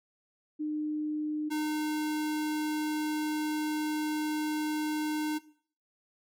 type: tone pair in turn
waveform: sine / square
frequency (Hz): 303.5 / 305.2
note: D#4 / D#4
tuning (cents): -43 / -33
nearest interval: unison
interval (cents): 10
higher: second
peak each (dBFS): -30 / -30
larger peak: neither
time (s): 0.59-1.5 / 1.5-5.39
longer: second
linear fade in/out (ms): 20
effects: noise-tail reverb RT60 0.5 s tail -17 dB re dry